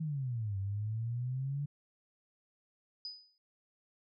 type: exponential two-way sweep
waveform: sine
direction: down then up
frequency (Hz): 162.9 to 96 to 146.1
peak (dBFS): -33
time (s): 0-1.66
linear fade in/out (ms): 10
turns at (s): 0.58
type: tone with exponential decay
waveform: sine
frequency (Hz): 4978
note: D#8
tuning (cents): 0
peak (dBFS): -37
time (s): 3.05-3.38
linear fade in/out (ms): 1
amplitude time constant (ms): 71
effects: none